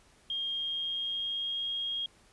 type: tone with pitch glide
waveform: sine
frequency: 3225 to 3259 Hz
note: G7 to G#7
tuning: +48 to -33 cents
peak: -31 dBFS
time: 0.3-2.06 s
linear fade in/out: 2 ms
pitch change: +19 cents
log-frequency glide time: 0.52-1.66 s
effects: pink hiss -62 dBFS RMS until 2.32 s + resampled to 24000 Hz